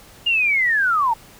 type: linear sweep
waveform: sine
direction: down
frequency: 2854 to 867 Hz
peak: -15 dBFS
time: 0.26-1.14 s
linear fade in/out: 10 ms
effects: pink hiss -46 dBFS RMS until 1.39 s